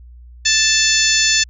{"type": "harmonic tone", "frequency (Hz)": 880, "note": "A5", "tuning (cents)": 0, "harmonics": [2, 3, 4, 5, 6, 7, 8], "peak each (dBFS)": [-20, -20, -20, -20, -20, -20, -20], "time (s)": [0.45, 1.44], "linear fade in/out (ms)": 10, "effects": ["added 60 Hz sine -37 dBFS peak until 1.49 s"]}